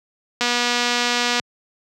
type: click train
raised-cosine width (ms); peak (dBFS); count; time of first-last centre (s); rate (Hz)
0.2; -3; 240; 0.41-1.398; 242
effects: high-pass 100 Hz 12 dB/octave